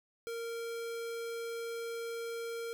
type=tone; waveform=square; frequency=463 Hz; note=A#4; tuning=12 cents flat; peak=-38 dBFS; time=0.27-2.73 s; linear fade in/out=0 ms; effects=none